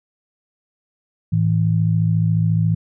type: tone pair together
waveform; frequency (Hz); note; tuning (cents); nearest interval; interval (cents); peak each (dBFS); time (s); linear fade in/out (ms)
sine; 108.3 / 162.55; A2 / E3; -27 / -24; perfect fifth; 703; -17; 1.32-2.75; 10
effects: none